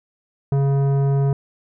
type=tone with tanh clipping; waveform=sine; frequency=138.59 Hz; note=C#3; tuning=in tune; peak=-17 dBFS; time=0.52-1.33 s; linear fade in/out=2 ms; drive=13 dB; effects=none